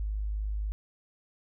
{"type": "tone", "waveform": "sine", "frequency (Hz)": 51.8, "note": "G#1", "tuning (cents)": -4, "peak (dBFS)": -29, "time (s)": [0, 0.72], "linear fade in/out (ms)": 0, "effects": []}